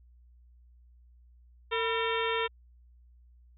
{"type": "harmonic tone with a mistuned harmonic", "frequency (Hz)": 453.5, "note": "A#4", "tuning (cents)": -48, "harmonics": [1, 2, 3, 4, 5, 6, 7, 8], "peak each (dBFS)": [-31, -34, -36, -37, -38, -39, -39, -40], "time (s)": [1.71, 2.48], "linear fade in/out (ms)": 20, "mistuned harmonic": 2, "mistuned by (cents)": 130, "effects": ["added 60 Hz sine -55 dBFS peak until 3.57 s"]}